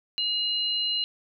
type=tone pair together; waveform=sine; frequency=2865 / 4076 Hz; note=F7 / C8; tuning=+44 / -46 cents; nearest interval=tritone; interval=610 cents; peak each=-27 dBFS; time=0.18-1.04 s; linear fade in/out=0 ms; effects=none